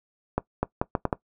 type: accelerating click train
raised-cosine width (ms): 1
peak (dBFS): -9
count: 6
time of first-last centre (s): 0.38-1.128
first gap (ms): 250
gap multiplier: 0.74
effects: noise-tail reverb RT60 0.1 s tail -19 dB re dry